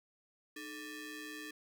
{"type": "ring-modulated tone", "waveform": "sawtooth", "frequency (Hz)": 735, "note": "F#5", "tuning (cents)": -12, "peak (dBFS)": -37, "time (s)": [0.56, 1.51], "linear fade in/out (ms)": 5, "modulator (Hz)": 1040, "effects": []}